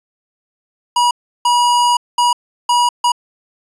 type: tone bursts at uneven times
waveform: square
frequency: 966 Hz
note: B5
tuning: 39 cents flat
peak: -11 dBFS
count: 5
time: 0.96-1.11 / 1.45-1.97 / 2.18-2.33 / 2.69-2.89 / 3.04-3.12 s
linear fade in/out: 5 ms
effects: resampled to 24000 Hz